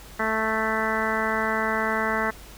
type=harmonic tone; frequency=220 Hz; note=A3; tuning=in tune; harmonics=1 / 2 / 3 / 4 / 5 / 6 / 7 / 8 / 9; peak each=-31 / -31 / -31 / -31 / -31 / -31 / -31 / -31 / -31 dBFS; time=0.19-2.31 s; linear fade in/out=10 ms; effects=added 50 Hz sine -46 dBFS peak until 2.57 s + pink hiss -46 dBFS RMS until 2.57 s